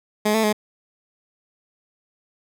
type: tone with pitch steps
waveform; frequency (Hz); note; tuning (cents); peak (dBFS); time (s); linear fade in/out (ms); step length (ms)
15% pulse; 211.5 / 221.2 / 211.6; G#3 / A3 / G#3; +32 / +9 / +33; -11; 0.25-0.529; 10; 93
effects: none